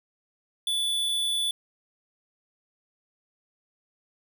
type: tone pair in turn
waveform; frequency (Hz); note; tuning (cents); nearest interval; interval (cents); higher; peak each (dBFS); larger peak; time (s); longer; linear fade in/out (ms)
square; 3466 / 3466; A7 / A7; -27 / -27; unison; 0; neither; -25; neither; 0.67-1.09 / 1.09-1.51; neither; 2
effects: none